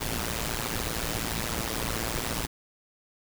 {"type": "noise with amplitude modulation", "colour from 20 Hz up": "pink", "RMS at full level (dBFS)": -27, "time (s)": [0, 2.47], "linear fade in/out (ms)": 20, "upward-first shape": "sine", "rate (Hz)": 114, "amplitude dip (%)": 90, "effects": []}